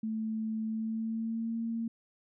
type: tone with pitch glide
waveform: sine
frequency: 220 to 228.7 Hz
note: A3 to A#3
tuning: 0 to -33 cents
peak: -31 dBFS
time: 0.03-1.88 s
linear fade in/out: 5 ms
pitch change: +67 cents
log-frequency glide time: 0.66-1.58 s
effects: none